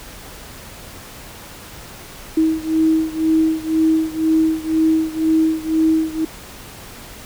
sine beating tone pair, 318.2 / 320.2 Hz, D#4 / D#4, +39 / +50 cents, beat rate 2 Hz, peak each -16 / -18 dBFS, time 2.37-6.25 s, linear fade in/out 5 ms, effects pink hiss -37 dBFS RMS until 7.25 s

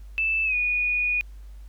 sine tone with pitch glide, 2638 to 2461 Hz, E7 to D#7, +1 to -20 cents, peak -21 dBFS, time 0.18-1.21 s, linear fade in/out 0 ms, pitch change -121 cents, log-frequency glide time 0.45-0.55 s, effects added 50 Hz sine -39 dBFS peak until 1.68 s + pink hiss -62 dBFS RMS until 1.68 s

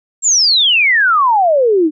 sine exponential sweep, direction down, 7640 to 293.7 Hz, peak -8 dBFS, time 0.22-1.91 s, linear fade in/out 50 ms, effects none

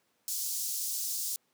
pink high-pass noise, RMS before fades -34 dBFS, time 0.28-1.36 s, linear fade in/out 0 ms, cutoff 5300 Hz, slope 24 dB/octave, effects pink hiss -73 dBFS RMS until 1.53 s + high-pass 200 Hz 12 dB/octave

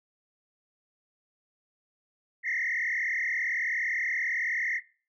sine tone with frequency modulation, 1975.5 Hz, B6, in tune, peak -26 dBFS, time 2.43-4.81 s, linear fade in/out 50 ms, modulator 38.8 Hz, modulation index 4.2, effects noise-tail reverb RT60 0.4 s tail -19 dB re dry + tanh soft clip ceiling -22 dBFS

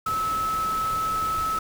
sine tone in noise, 1299 Hz, E6, 26 cents flat, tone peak -23 dBFS, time 0.06-1.59 s, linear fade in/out 5 ms, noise pink, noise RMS -36 dBFS, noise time 0.06-1.59 s, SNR +10 dB, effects none

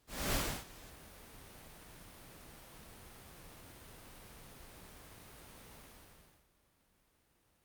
pink noise with ADSR envelope, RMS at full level -33 dBFS, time 0.07-6.5 s, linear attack 270 ms, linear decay 300 ms, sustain -21 dB, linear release 700 ms, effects pink hiss -73 dBFS RMS until 7.64 s + Opus 48 kbps

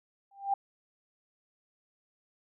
sine tone with exponential growth, 793 Hz, G5, 20 cents sharp, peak -22 dBFS, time 0.31-0.54 s, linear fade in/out 5 ms, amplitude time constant 49 ms, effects none

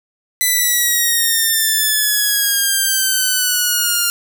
5% pulse exponential sweep, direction down, 2006 to 1396.9 Hz, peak -3 dBFS, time 0.41-4.1 s, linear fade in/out 0 ms, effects none

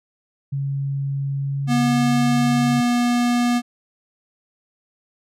sine tone with pitch glide, 138.59 to 140.61 Hz, C#3 to C#3, 0 to +25 cents, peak -21 dBFS, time 0.52-2.81 s, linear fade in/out 10 ms, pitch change +25 cents, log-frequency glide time 1.38-2.2 s
square tone, 241.7 Hz, B3, 37 cents flat, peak -17 dBFS, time 1.67-3.62 s, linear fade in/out 50 ms
effects low-pass 10000 Hz 12 dB/octave

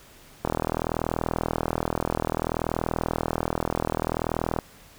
click train, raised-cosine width 1 ms, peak -10 dBFS, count 169, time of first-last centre 0.45-4.588 s, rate 40.6 Hz, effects pink hiss -51 dBFS RMS until 4.98 s

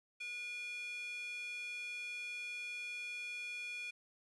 square tone with high-pass filter, 485 Hz, B4, 31 cents flat, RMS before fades -44 dBFS, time 0.2-3.91 s, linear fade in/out 10 ms, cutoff 2500 Hz, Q 7.6, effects resampled to 24000 Hz + 12-bit

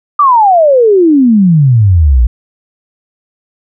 sine exponential sweep, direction down, 1207 to 55 Hz, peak -3 dBFS, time 0.19-2.27 s, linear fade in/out 5 ms, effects none

